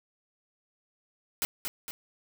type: noise with echo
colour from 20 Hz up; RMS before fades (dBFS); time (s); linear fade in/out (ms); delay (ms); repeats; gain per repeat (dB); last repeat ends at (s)
white; -29; 1.42-1.45; 0; 230; 2; -5; 1.91
effects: none